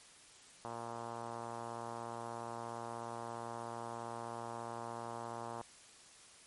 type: tone with low-pass filter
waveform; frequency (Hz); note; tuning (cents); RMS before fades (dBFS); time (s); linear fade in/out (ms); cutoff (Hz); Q
5% pulse; 116.9; A#2; +5; -44; 0.65-5.62; 0; 970; 2
effects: white hiss -59 dBFS RMS until 6.46 s + MP3 48 kbps